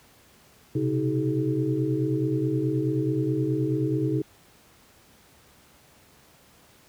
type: tone cluster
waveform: sine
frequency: 124.4 / 133.8 / 315.7 / 380.3 / 425.1 Hz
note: B2 / C3 / D#4 / F#4 / G#4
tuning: +13 / +39 / +25 / +48 / +40 cents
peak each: -32 / -27 / -26 / -33 / -31 dBFS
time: 0.75-4.22 s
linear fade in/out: 5 ms
effects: pink hiss -56 dBFS RMS until 6.88 s + high-pass 60 Hz 12 dB/octave